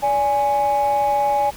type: tone pair together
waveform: sine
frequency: 577.7 / 830.6 Hz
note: D5 / G#5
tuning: -29 / 0 cents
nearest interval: tritone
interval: 629 cents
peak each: -20 / -15 dBFS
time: 0.02-1.51 s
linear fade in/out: 20 ms
effects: tanh soft clip ceiling -12 dBFS + pink hiss -39 dBFS RMS until 1.56 s